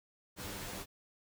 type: noise with comb filter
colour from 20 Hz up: pink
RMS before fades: -43 dBFS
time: 0.36-0.86 s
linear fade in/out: 50 ms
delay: 10 ms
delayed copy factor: +0.5
effects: none